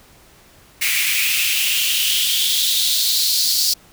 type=noise with high-pass filter sweep; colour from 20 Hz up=white; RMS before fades=-18 dBFS; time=0.81-3.74 s; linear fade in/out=10 ms; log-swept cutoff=2200 to 4700 Hz; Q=4.7; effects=pink hiss -49 dBFS RMS until 3.92 s